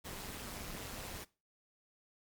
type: noise with amplitude modulation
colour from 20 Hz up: pink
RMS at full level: -42 dBFS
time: 0.04-1.25 s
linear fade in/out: 20 ms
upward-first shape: sine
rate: 199 Hz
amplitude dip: 65%
effects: noise-tail reverb RT60 0.3 s tail -20 dB re dry + MP3 96 kbps